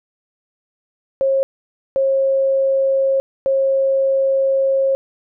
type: tone bursts at uneven times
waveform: sine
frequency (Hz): 540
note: C#5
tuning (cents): -45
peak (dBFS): -13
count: 3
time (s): 1.21-1.43 / 1.96-3.2 / 3.46-4.95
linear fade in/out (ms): 0
effects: none